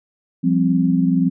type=chord; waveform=sine; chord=F suspended second; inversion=none; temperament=equal; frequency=174.61 / 196 / 261.6 Hz; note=F3 / G3 / C4; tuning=0 / 0 / 0 cents; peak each=-17 / -21 / -17 dBFS; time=0.43-1.3 s; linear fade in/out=20 ms; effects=none